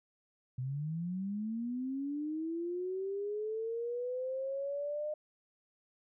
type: linear sweep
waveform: sine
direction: up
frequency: 123.47 to 610 Hz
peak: -34 dBFS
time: 0.58-5.14 s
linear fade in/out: 5 ms
effects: none